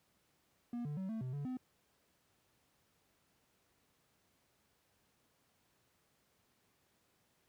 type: tone with pitch steps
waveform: triangle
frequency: 239.2 / 147.6 / 189.6 / 222.8 / 127.9 / 143.3 / 254.7 Hz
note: A#3 / D3 / F#3 / A3 / C3 / D3 / C4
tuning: +45 / +9 / +43 / +22 / -39 / -42 / -46 cents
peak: -36 dBFS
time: 0.73-1.57 s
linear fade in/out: 2 ms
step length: 120 ms
effects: pink hiss -75 dBFS RMS until 7.48 s + high-pass 80 Hz 12 dB/octave